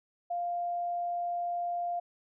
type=tone; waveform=sine; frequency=698.5 Hz; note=F5; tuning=in tune; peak=-30 dBFS; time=0.3-2 s; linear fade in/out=10 ms; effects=none